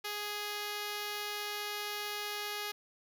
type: tone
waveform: 5% pulse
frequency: 415.3 Hz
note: G#4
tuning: in tune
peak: -25 dBFS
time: 0.04-2.72 s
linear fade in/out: 10 ms
effects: none